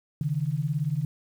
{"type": "beating tone pair", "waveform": "sine", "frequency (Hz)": [137.8, 155.8], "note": ["C#3", "D#3"], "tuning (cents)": [-10, 3], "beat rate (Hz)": 18, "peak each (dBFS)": [-28, -27], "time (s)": [0.21, 1.05], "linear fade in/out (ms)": 2, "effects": ["9-bit"]}